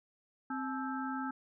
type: harmonic tone with a mistuned harmonic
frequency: 262.9 Hz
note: C4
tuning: 8 cents sharp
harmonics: 1 / 3 / 5 / 6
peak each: -37 / -41 / -41 / -45 dBFS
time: 0.5-1.31 s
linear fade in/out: 5 ms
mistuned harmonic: 3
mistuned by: +150 cents
effects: none